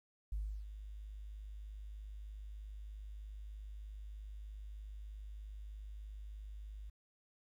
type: tone with ADSR envelope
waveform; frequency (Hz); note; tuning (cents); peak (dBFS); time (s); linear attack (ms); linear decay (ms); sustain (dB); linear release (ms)
sine; 51.6; G#1; -10; -34; 0.32-6.9; 5; 320; -11; 9
effects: tanh soft clip ceiling -32 dBFS + 12-bit